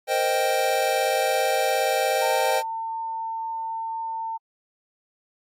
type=chord; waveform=square; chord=C minor seventh; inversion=third; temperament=equal; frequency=466.2 / 523.3 / 622.3 / 784 Hz; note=Bb4 / C5 / Eb5 / G5; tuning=0 / 0 / 0 / 0 cents; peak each=-31 / -26 / -27 / -25 dBFS; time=0.07-2.63 s; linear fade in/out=50 ms
type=tone; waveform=sine; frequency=901 Hz; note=A5; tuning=41 cents sharp; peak=-27 dBFS; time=2.21-4.38 s; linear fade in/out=20 ms
effects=AAC 48 kbps